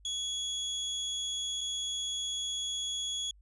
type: tone with dropouts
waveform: 30% pulse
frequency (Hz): 3356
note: G#7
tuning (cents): +17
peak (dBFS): -30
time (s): 0.05-3.31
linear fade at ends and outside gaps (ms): 2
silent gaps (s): 1.609-1.612
effects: added 50 Hz sine -56 dBFS peak until 3.41 s + resampled to 24000 Hz